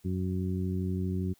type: harmonic tone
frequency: 92.5 Hz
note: F#2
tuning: in tune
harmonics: 1 / 2 / 3 / 4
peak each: -31 / -32 / -39 / -39 dBFS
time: 0.04-1.34 s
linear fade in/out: 20 ms
effects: white hiss -66 dBFS RMS until 1.39 s